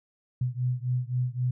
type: beating tone pair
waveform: sine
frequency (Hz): 123.6 / 127.4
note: B2 / C3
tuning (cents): +2 / -46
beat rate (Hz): 3.8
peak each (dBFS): -28 / -29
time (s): 0.41-1.51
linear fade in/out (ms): 5
effects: none